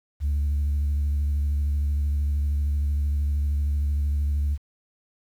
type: tone with vibrato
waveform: sine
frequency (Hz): 72.4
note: D2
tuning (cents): -24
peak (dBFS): -19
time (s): 0.2-4.58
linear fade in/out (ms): 50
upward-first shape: triangle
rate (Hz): 13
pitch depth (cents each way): 41
effects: tanh soft clip ceiling -19 dBFS + 9-bit